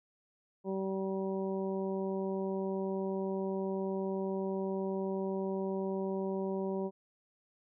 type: harmonic tone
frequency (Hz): 192.2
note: G3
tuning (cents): -34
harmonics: 1 / 2 / 3 / 4 / 5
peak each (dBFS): -36 / -35 / -41 / -48 / -46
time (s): 0.64-6.91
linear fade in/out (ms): 50
effects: none